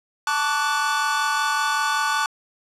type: chord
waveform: 45% pulse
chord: D major seventh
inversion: second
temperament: equal with one note detuned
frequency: 880 / 1129.4 / 1174.7 / 1480 Hz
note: A5 / C#6 / D6 / F#6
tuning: 0 / +32 / 0 / 0 cents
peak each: -25 / -27 / -27 / -24 dBFS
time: 0.27-2.26 s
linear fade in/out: 2 ms
effects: low-pass 9000 Hz 12 dB/octave